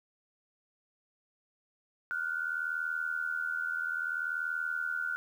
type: tone pair together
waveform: sine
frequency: 1415 / 1495.6 Hz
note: F6 / F#6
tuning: +22 / +18 cents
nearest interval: minor second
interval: 96 cents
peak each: -34 / -34 dBFS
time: 2.11-5.16 s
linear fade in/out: 0 ms
effects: 10-bit